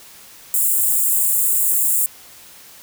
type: high-pass noise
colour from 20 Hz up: white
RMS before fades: -17 dBFS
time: 0.54-2.06 s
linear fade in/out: 0 ms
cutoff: 7200 Hz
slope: 96 dB/octave
effects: white hiss -43 dBFS RMS until 2.82 s